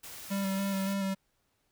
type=noise; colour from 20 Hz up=white; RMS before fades=-45 dBFS; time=0.03-0.94 s; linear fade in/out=10 ms
type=tone with vibrato; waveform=square; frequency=195.2 Hz; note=G3; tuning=7 cents flat; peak=-30 dBFS; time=0.3-1.15 s; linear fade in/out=20 ms; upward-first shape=square; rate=3.5 Hz; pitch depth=18 cents each way
effects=pink hiss -75 dBFS RMS until 1.71 s